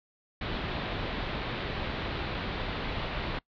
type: low-pass noise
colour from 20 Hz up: pink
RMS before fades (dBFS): -34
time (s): 0.41-3.39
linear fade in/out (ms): 5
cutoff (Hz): 4100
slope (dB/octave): 48
effects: noise-tail reverb RT60 0.1 s tail -23 dB re dry